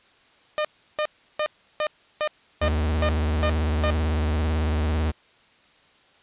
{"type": "tone bursts", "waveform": "sawtooth", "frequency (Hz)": 607, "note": "D#5", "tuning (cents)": -43, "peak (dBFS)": -18, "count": 9, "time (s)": [0.58, 3.903], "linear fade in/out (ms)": 0, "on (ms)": 67, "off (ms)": 340}
{"type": "tone with vibrato", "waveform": "45% pulse", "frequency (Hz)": 77.4, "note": "D#2", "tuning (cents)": -9, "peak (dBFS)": -21, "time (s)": [2.61, 5.12], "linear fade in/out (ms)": 20, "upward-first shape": "sine", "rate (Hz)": 18, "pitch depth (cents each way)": 97}
{"effects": ["white hiss -57 dBFS RMS until 6.22 s", "resampled to 8000 Hz"]}